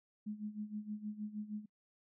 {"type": "tone with tremolo", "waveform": "sine", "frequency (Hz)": 211, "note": "G#3", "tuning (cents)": 28, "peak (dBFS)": -37, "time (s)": [0.26, 1.66], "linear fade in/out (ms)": 10, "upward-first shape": "sine", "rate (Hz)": 6.4, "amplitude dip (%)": 80, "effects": ["noise-tail reverb RT60 0.1 s tail -25 dB re dry"]}